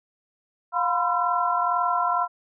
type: tone cluster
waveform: sine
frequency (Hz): 708 / 989 / 1031 / 1354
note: F5 / B5 / C6 / E6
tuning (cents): +23 / +2 / -26 / +46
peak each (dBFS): -26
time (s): 0.72-2.28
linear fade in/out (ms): 50
effects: none